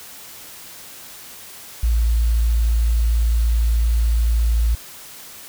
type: tone with quantisation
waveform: sine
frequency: 56.8 Hz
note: A#1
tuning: 44 cents flat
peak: -14 dBFS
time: 1.83-4.75 s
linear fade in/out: 5 ms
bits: 7
effects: white hiss -39 dBFS RMS until 5.48 s